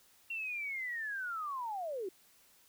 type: linear sweep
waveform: sine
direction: down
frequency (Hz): 2748 to 351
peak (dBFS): -36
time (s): 0.3-2.09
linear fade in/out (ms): 5
effects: white hiss -65 dBFS RMS until 2.68 s